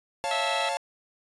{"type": "chord", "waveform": "45% pulse", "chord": "Db augmented", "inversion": "none", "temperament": "equal", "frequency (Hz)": [554.4, 698.5, 880], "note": ["Db5", "F5", "A5"], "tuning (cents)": [0, 0, 0], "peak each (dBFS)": [-33, -32, -30], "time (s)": [0.24, 0.77], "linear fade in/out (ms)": 0}
{"type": "harmonic tone", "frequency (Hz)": 654, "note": "E5", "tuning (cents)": -14, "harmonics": [1, 2, 3, 4, 5, 6], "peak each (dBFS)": [-35, -35, -35, -35, -35, -35], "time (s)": [0.31, 0.69], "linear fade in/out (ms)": 2}
{"effects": ["resampled to 24000 Hz"]}